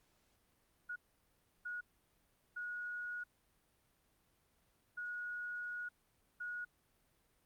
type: tone bursts at uneven times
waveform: sine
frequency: 1452 Hz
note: F#6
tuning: 33 cents flat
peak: -40 dBFS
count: 5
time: 0.89-0.96 / 1.65-1.81 / 2.56-3.24 / 4.97-5.89 / 6.4-6.65 s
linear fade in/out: 10 ms
effects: pink hiss -75 dBFS RMS until 7.45 s + Opus 48 kbps